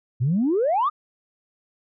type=exponential sweep; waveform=sine; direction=up; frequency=113.2 to 1280 Hz; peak=-17 dBFS; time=0.2-0.9 s; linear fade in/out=20 ms; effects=tanh soft clip ceiling -14 dBFS